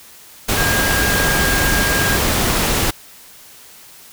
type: tone in noise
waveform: sine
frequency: 1619 Hz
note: G#6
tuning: 45 cents flat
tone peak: -19 dBFS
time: 0.57-2.17 s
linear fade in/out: 10 ms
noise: pink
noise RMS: -17 dBFS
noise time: 0.48-2.91 s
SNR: -5 dB
effects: white hiss -42 dBFS RMS until 4.12 s